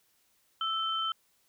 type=tone pair together; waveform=sine; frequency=1318.5 / 3087 Hz; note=E6 / G7; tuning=0 / -27 cents; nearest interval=octave + minor third; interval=1473 cents; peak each=-31 / -32 dBFS; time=0.61-1.12 s; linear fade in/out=2 ms; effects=white hiss -70 dBFS RMS until 1.48 s